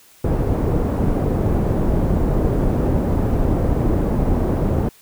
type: low-pass noise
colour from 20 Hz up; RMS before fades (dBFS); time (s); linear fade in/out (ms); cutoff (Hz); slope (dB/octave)
pink; -18; 0.24-4.89; 5; 510; 12
effects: white hiss -50 dBFS RMS until 5.01 s